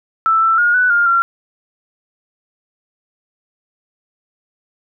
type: tone with pitch steps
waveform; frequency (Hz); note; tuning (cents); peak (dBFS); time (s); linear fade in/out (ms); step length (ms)
sine; 1323 / 1332 / 1429 / 1489 / 1409 / 1373; E6 / E6 / F6 / F#6 / F6 / F6; +6 / +18 / +39 / +11 / +15 / -30; -10; 0.26-1.22; 0; 160
effects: none